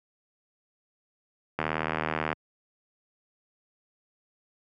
click train, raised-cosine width 0.5 ms, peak -12 dBFS, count 59, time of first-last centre 1.59-2.329 s, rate 78.5 Hz, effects high-pass 100 Hz 12 dB/octave

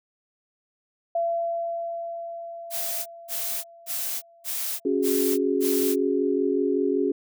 sine tone with exponential decay, 677 Hz, E5, 46 cents sharp, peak -21 dBFS, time 1.15-5.34 s, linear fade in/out 5 ms, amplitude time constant 910 ms
blue noise bursts, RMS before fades -29 dBFS, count 6, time 2.7-5.96 s, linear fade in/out 50 ms, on 360 ms, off 220 ms
sine chord, C# suspended fourth, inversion none, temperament equal, 277.2 / 370 / 415.3 Hz, C#4 / F#4 / G#4, 0 / 0 / 0 cents, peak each -25 dBFS, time 4.85-7.12 s, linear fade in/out 5 ms
effects none

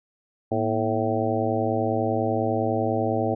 harmonic tone with a mistuned harmonic, 110 Hz, A2, in tune, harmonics 1 / 2 / 3 / 4 / 5 / 6 / 7, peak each -29 / -29 / -29 / -29 / -29 / -29 / -29 dBFS, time 0.51-3.35 s, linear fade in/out 10 ms, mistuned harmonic 2, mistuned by +120 cents, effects none

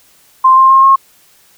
sine tone with pitch steps, 1046.5 / 1057.4 / 1068.5 / 1079.7 Hz, C6 / C6 / C6 / C#6, 0 / +18 / +36 / -46 cents, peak -3 dBFS, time 0.44-0.96 s, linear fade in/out 10 ms, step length 130 ms, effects white hiss -48 dBFS RMS until 1.57 s

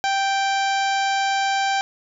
harmonic tone with a mistuned harmonic, 784 Hz, G5, in tune, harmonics 1 / 2 / 3 / 4 / 5 / 6 / 7 / 8 / 9, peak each -20 / -26 / -30 / -32 / -34 / -36 / -37 / -38 / -39 dBFS, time 0.04-1.81 s, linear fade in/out 0 ms, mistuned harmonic 8, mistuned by -35 cents, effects none

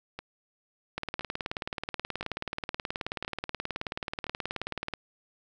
two click trains, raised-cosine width 0.3 ms, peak -21 / -16 dBFS, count 5 / 75, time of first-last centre 0.19-4.267 / 0.98-4.937 s, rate 0.981 / 18.7 Hz, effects none

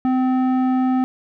square tone with low-pass filter, 257.3 Hz, C4, 29 cents flat, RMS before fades -18 dBFS, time 0.05-1.04 s, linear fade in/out 0 ms, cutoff 980 Hz, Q 0.92, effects none

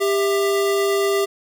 square tone pair together, 397.3 / 659.3 Hz, G4 / E5, +23 / 0 cents, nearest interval major sixth, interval 877 cents, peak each -18 / -27 dBFS, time 0-1.26 s, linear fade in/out 20 ms, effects none

